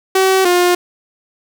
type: tone pair in turn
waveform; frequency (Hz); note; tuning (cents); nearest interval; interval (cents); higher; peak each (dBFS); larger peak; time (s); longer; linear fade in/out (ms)
sawtooth; 380.4 / 355.4; F#4 / F4; +48 / +30; minor second; 118; first; -6; neither; 0.15-0.45 / 0.45-0.75; neither; 5
effects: none